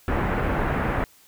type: low-pass noise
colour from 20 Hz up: pink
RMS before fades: -24 dBFS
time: 0.08-1.04 s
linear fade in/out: 0 ms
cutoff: 2000 Hz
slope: 24 dB/octave
effects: white hiss -55 dBFS RMS until 1.27 s